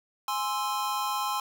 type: chord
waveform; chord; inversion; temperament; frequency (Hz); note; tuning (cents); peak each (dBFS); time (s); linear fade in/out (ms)
square; Ab augmented; none; equal; 830.6 / 1046.5 / 1318.5; Ab5 / C6 / E6; 0 / 0 / 0; -33 / -31 / -36; 0.28-1.4; 2
effects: none